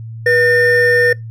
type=tone pair together; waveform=triangle; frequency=485.8 / 1811 Hz; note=B4 / A6; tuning=-29 / +49 cents; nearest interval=octave + major seventh; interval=2278 cents; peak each=-10 dBFS; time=0.26-1.13 s; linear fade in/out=5 ms; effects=noise-tail reverb RT60 0.2 s tail -25 dB re dry + added 113 Hz sine -26 dBFS peak until 1.3 s